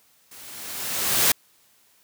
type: noise with level ramp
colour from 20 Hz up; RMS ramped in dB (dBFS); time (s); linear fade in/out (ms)
white; -45 to -17; 0.31-1.32; 5
effects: white hiss -60 dBFS RMS until 2.03 s + high-pass 60 Hz 12 dB/octave